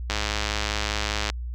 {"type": "click train", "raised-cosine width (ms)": 0.2, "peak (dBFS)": -8, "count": 127, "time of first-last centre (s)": [0.1, 1.3], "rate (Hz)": 105, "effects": ["added 60 Hz sine -29 dBFS peak until 1.54 s"]}